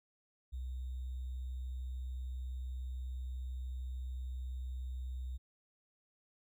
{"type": "tone with sample-and-hold", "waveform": "sine", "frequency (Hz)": 63.5, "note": "B1", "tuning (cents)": 49, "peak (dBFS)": -38, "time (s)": [0.52, 5.38], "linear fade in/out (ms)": 20, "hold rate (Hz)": 3675, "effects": []}